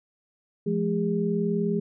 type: tone cluster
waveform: sine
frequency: 172.9 / 212.7 / 406.6 Hz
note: F3 / G#3 / G#4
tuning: -17 / +42 / -37 cents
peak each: -27 dBFS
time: 0.66-1.8 s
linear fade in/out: 10 ms
effects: none